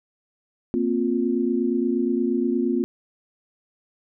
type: chord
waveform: sine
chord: Bb suspended second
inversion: none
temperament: equal with one note detuned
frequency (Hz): 233.1 / 261.6 / 352.5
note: Bb3 / C4 / F4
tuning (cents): 0 / 0 / +16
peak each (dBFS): -24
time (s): 0.74-2.84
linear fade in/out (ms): 0
effects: none